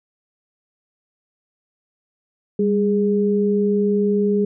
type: tone pair together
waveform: sine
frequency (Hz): 200 / 413.2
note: G3 / G#4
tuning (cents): +35 / -9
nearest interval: octave + minor second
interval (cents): 1256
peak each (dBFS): -18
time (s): 2.59-4.45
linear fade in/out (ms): 5
effects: none